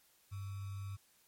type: tone with sample-and-hold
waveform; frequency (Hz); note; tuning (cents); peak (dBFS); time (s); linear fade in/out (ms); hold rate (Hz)
sine; 98.3; G2; +5; -40; 0.31-0.97; 20; 1225
effects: white hiss -69 dBFS RMS until 1.27 s + MP3 64 kbps